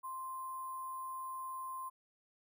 sine tone with sample-and-hold, 1046.5 Hz, C6, in tune, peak -40 dBFS, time 0.03-1.9 s, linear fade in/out 20 ms, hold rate 11025 Hz, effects none

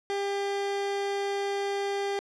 30% pulse tone, 399.4 Hz, G4, 32 cents sharp, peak -25 dBFS, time 0.1-2.19 s, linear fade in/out 0 ms, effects low-pass 6000 Hz 12 dB/octave

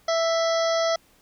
harmonic tone with a mistuned harmonic, 660 Hz, E5, 2 cents sharp, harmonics 1 / 2 / 3 / 5 / 6 / 7 / 8 / 9, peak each -21 / -29 / -33 / -36 / -38 / -39 / -35 / -37 dBFS, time 0.08-0.96 s, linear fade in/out 5 ms, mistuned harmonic 6, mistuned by +46 cents, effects pink hiss -59 dBFS RMS until 1.21 s

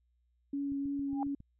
sine tone with vibrato, 280 Hz, C#4, 18 cents sharp, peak -32 dBFS, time 0.53-1.35 s, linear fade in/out 5 ms, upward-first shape triangle, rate 3.1 Hz, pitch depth 14 cents each way
click train, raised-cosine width 5 ms, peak -38 dBFS, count 6, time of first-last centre 0.72-1.404 s, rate 7.31 Hz
sine tone with exponential growth, 807 Hz, G#5, 50 cents flat, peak -30 dBFS, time 1.08-1.23 s, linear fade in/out 1 ms, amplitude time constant 31 ms
effects added 60 Hz sine -70 dBFS peak until 1.59 s

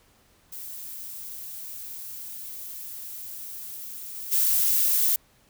violet noise with level steps, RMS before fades -38 / -36 / -22 dBFS, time 0.52-5.16 s, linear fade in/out 5 ms, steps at 4.14 / 4.31 s, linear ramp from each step 20 ms, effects pink hiss -61 dBFS RMS until 5.49 s

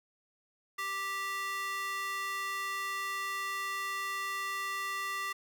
square tone with high-pass filter, 392 Hz, G4, in tune, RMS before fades -36 dBFS, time 0.78-5.33 s, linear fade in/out 10 ms, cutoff 1500 Hz, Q 7.5, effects none

